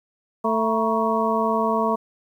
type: harmonic tone with a mistuned harmonic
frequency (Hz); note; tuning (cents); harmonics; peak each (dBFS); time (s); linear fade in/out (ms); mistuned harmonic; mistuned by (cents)
222.4; A3; +19; 1 / 2 / 3 / 4 / 5; -25 / -25 / -25 / -25 / -25; 0.44-1.96; 10; 4; +110
effects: 9-bit